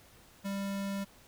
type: tone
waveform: square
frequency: 197.7 Hz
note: G3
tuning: 15 cents sharp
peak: -34 dBFS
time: 0.44-1.05 s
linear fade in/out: 20 ms
effects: pink hiss -59 dBFS RMS until 1.27 s